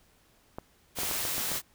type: clicks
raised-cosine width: 1 ms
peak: -22 dBFS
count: 7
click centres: 0.585 / 0.987 / 1.033 / 1.112 / 1.252 / 1.381 / 1.517 s
type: noise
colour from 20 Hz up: white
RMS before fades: -32 dBFS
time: 0.95-1.62 s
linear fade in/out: 50 ms
effects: pink hiss -64 dBFS RMS until 1.74 s